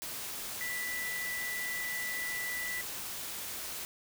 sine tone in noise, 1975.5 Hz, B6, in tune, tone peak -35 dBFS, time 0.61-2.81 s, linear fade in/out 0 ms, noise white, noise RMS -40 dBFS, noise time 0.02-3.85 s, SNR +2 dB, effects none

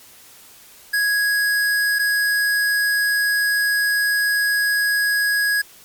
square tone pair in turn, 1661.2 / 1661.2 Hz, G#6 / G#6, 0 / 0 cents, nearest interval unison, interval 0 cents, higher neither, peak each -17 dBFS, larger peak neither, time 0.93-1.99 / 1.99-5.62 s, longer second, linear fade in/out 10 ms, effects white hiss -46 dBFS RMS until 5.84 s + MP3 96 kbps

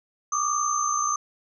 sine tone cluster, 1156 / 1217 / 6250 Hz, D6 / D#6 / G8, -28 / -39 / -6 cents, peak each -27 / -26 / -27 dBFS, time 0.32-1.16 s, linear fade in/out 5 ms, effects none

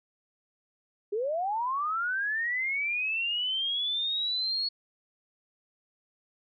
sine linear sweep, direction up, 392 to 4375 Hz, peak -27 dBFS, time 1.12-4.69 s, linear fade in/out 10 ms, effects none

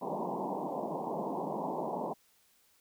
white band-pass noise, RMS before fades -36 dBFS, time 0.01-2.14 s, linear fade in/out 20 ms, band 150 to 1000 Hz, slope 96 dB/octave, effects white hiss -68 dBFS RMS until 2.8 s

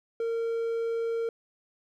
triangle tone, 459.4 Hz, A#4, 25 cents flat, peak -25 dBFS, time 0.2-1.29 s, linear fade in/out 2 ms, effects none

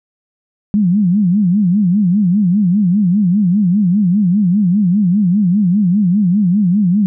sine tone with vibrato, 191.6 Hz, G3, 39 cents flat, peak -9 dBFS, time 0.74-7.06 s, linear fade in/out 0 ms, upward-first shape sine, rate 5 Hz, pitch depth 200 cents each way, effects none

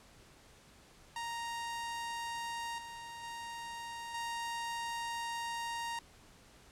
sawtooth tone with level steps, 932.3 Hz, A#5, in tune, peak -34 / -41 / -38 / -33 dBFS, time 1.16-5.99 s, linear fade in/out 2 ms, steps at 2.78 / 3.23 / 4.14 s, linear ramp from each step 5 ms, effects pink hiss -60 dBFS RMS until 6.71 s + low-pass 10000 Hz 12 dB/octave

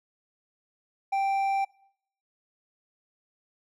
sine tone with hard clipping, 784 Hz, G5, in tune, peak -25 dBFS, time 1.12-1.65 s, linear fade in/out 10 ms, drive 5 dB, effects noise-tail reverb RT60 0.7 s tail -24 dB re dry

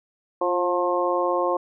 harmonic tone with a mistuned harmonic, 178.1 Hz, F3, 34 cents sharp, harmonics 2 / 3 / 4 / 5 / 6, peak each -26 / -24 / -29 / -29 / -26 dBFS, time 0.41-1.57 s, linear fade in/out 5 ms, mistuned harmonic 2, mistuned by -28 cents, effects none

